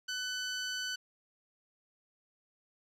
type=tone; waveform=15% pulse; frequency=1500 Hz; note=F#6; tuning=23 cents sharp; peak=-28 dBFS; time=0.08-0.96 s; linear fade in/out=10 ms; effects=low-pass 9000 Hz 12 dB/octave